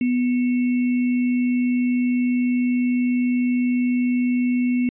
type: tone with sample-and-hold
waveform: sine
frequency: 246.9 Hz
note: B3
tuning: in tune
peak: -17 dBFS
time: 0.01-4.89 s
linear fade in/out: 2 ms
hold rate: 2450 Hz
effects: resampled to 8000 Hz